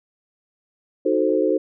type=chord; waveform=sine; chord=D# diminished seventh; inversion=none; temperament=equal; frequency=311.1 / 370 / 440 / 523.3 Hz; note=D#4 / F#4 / A4 / C5; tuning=0 / 0 / 0 / 0 cents; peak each=-22 dBFS; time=1.05-1.58 s; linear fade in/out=10 ms; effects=none